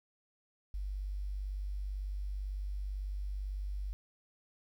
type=tone; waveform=sine; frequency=49 Hz; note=G1; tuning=in tune; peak=-35 dBFS; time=0.74-3.93 s; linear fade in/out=0 ms; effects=11-bit